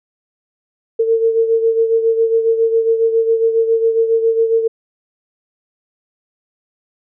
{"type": "beating tone pair", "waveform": "sine", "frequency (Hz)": [452.3, 459.6], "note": ["A4", "A#4"], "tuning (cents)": [48, -25], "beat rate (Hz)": 7.3, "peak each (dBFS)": [-12, -19], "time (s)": [0.99, 4.68], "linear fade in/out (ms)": 10, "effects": []}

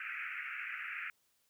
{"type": "band-pass noise", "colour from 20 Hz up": "white", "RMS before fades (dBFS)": -42, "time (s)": [0, 1.1], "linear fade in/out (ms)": 2, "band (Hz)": [1300, 2600], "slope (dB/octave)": 96, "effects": ["white hiss -75 dBFS RMS until 1.49 s"]}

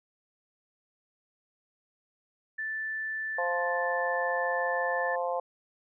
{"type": "tone", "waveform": "sine", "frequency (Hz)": 1760, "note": "A6", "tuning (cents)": 0, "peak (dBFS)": -31, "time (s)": [2.58, 5.16], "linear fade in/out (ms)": 10}
{"type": "harmonic tone", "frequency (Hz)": 174.61, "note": "F3", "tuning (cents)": 0, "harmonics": [3, 4, 5, 6], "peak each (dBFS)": [-31, -33, -35, -37], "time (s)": [3.38, 5.4], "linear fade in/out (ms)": 5}
{"effects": []}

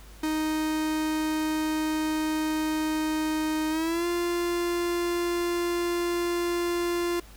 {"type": "tone with pitch glide", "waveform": "45% pulse", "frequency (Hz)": [311.1, 347.2], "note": ["D#4", "F4"], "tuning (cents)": [0, -10], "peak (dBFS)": -25, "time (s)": [0.23, 7.2], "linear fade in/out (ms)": 5, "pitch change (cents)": 190, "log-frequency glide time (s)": [3.7, 4.06], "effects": ["added 50 Hz sine -47 dBFS peak until 7.36 s", "pink hiss -52 dBFS RMS until 7.36 s"]}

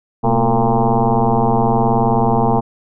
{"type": "tone with frequency modulation", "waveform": "sine", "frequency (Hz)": 338.5, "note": "E4", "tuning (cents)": 46, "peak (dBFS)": -11, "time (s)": [0.23, 2.61], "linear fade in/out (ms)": 20, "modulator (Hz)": 116, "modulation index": 5.3, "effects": []}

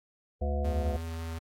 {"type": "harmonic tone", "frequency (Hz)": 71.7, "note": "D2", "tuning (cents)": -41, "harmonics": [1, 3, 5, 7, 9, 10], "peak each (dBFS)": [-28, -39, -43, -37, -40, -40], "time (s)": [0.41, 0.97], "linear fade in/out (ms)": 10}
{"type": "tone with vibrato", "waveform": "square", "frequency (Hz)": 82.1, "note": "E2", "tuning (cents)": -6, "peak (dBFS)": -35, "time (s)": [0.64, 1.39], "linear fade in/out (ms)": 10, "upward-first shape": "triangle", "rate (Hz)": 5.5, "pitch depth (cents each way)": 9}
{"effects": ["AAC 48 kbps"]}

